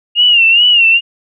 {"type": "tone with vibrato", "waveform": "sine", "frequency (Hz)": 2811, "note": "F7", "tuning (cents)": 11, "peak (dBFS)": -5, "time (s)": [0.15, 1.01], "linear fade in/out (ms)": 50, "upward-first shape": "sine", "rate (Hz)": 2.4, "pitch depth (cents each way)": 92, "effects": []}